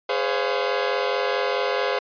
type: chord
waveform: sawtooth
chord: Db major seventh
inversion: second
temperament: equal with one note detuned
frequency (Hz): 415.3 / 509.8 / 554.4 / 698.5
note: Ab4 / C5 / Db5 / F5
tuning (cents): 0 / -45 / 0 / 0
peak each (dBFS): -23 / -21 / -24 / -26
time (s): 0.09-1.99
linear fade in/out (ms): 5
effects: resampled to 11025 Hz